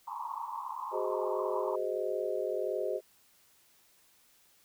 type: band-pass noise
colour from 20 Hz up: white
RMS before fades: -39 dBFS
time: 0.07-1.76 s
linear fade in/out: 10 ms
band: 860 to 1100 Hz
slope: 96 dB/octave
type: chord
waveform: sine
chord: Ab dominant seventh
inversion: third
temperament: just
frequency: 373.8 / 415.3 / 519.1 / 623 Hz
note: Gb4 / Ab4 / C5 / Eb5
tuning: +18 / 0 / -14 / +2 cents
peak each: -36 dBFS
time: 0.91-3.01 s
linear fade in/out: 50 ms
effects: white hiss -65 dBFS RMS until 4.64 s